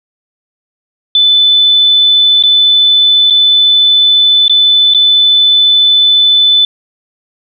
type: tone with dropouts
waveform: sine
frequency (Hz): 3506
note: A7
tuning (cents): -7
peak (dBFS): -4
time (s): 1.15-6.65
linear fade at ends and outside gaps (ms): 2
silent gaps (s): 2.426-2.436 / 3.301-3.306 / 4.481-4.496 / 4.938-4.946
effects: none